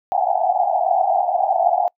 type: band-pass noise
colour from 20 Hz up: white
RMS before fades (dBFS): -18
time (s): 0.12-1.88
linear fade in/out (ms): 0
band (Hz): 670 to 810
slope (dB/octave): 96
effects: noise-tail reverb RT60 0.1 s tail -26 dB re dry